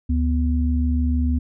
sine tone pair together, 73.42 / 246.7 Hz, D2 / B3, 0 / -2 cents, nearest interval octave + major sixth, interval 2098 cents, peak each -18 / -23 dBFS, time 0.09-1.39 s, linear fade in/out 10 ms, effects none

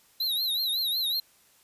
square tone with vibrato, 3951 Hz, B7, in tune, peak -26 dBFS, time 0.2-1.2 s, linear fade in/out 5 ms, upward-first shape triangle, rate 5.4 Hz, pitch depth 140 cents each way, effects white hiss -61 dBFS RMS until 1.63 s + resampled to 32000 Hz

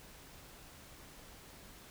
silence, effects pink hiss -55 dBFS RMS until 1.9 s

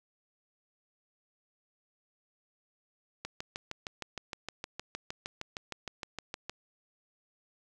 click train, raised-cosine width 0.2 ms, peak -20 dBFS, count 22, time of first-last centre 3.25-6.496 s, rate 6.47 Hz, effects none

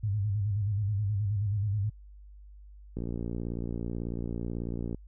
sine tone with vibrato, 102.3 Hz, G#2, 26 cents flat, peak -26 dBFS, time 0.03-1.9 s, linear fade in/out 10 ms, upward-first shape square, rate 9.4 Hz, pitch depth 80 cents each way
click train, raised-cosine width 3 ms, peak -22 dBFS, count 116, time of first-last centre 2.97-4.946 s, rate 58.2 Hz
effects added 50 Hz sine -47 dBFS peak until 5.07 s

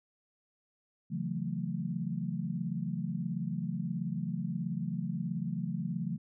sine chord, F# minor seventh, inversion second, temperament just, 138.75 / 166.5 / 185 / 222 Hz, C#3 / E3 / F#3 / A3, +2 / +18 / 0 / +16 cents, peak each -39 / -36 / -37 / -39 dBFS, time 1.1-6.18 s, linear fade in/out 20 ms, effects none

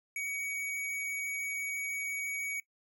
square tone, 2253 Hz, C#7, 28 cents sharp, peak -35 dBFS, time 0.16-2.6 s, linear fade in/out 2 ms, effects noise-tail reverb RT60 0.1 s tail -20 dB re dry

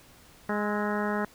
harmonic tone with a mistuned harmonic, 207.7 Hz, G#3, in tune, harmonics 1 / 2 / 3 / 4 / 5 / 6 / 7 / 8 / 9, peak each -30 / -33 / -35 / -36 / -37 / -38 / -38 / -39 / -40 dBFS, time 0.49-1.25 s, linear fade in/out 2 ms, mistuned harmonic 6, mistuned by +54 cents, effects pink hiss -55 dBFS RMS until 1.34 s

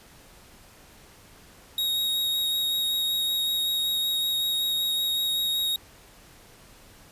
45% pulse tone with vibrato, 3769 Hz, A#7, 18 cents sharp, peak -23 dBFS, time 1.78-5.76 s, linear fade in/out 2 ms, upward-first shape sine, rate 5.3 Hz, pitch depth 9 cents each way, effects pink hiss -52 dBFS RMS until 7.11 s + resampled to 32000 Hz

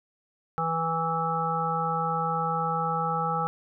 harmonic tone, 164 Hz, E3, 9 cents flat, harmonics 1 / 3 / 5 / 7 / 8, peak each -32 / -34 / -29 / -35 / -29 dBFS, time 0.58-3.47 s, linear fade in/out 0 ms, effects none

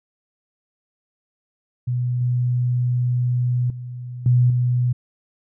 sine tone with level steps, 123.47 Hz, B2, in tune, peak -19 / -17 / -29 / -12 / -16 dBFS, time 1.87-4.93 s, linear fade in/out 10 ms, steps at 2.21 / 3.7 / 4.26 / 4.5 s, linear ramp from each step 2 ms, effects none

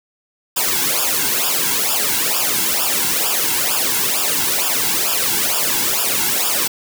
white noise with flanger, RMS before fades -18 dBFS, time 0.56-6.68 s, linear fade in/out 10 ms, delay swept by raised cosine 0.48 to 1.68 ms, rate 2.2 Hz, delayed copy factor -0.95, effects none

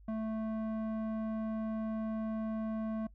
square tone with low-pass filter, 220 Hz, A3, in tune, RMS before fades -36 dBFS, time 0.08-3.07 s, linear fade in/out 5 ms, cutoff 910 Hz, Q 0.91, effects noise-tail reverb RT60 0.1 s tail -22 dB re dry + added 50 Hz sine -54 dBFS peak until 3.14 s

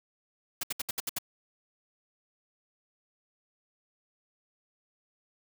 white noise bursts, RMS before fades -32 dBFS, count 7, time 0.61-1.186 s, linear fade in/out 5 ms, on 24 ms, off 68 ms, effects none

